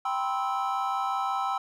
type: chord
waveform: triangle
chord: C major seventh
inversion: second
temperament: just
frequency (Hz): 784.9 / 981.1 / 1046.5 / 1308.1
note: G5 / B5 / C6 / E6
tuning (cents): +2 / -12 / 0 / -14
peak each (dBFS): -28 / -33 / -32 / -29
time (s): 0.05-1.58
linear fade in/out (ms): 5
effects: none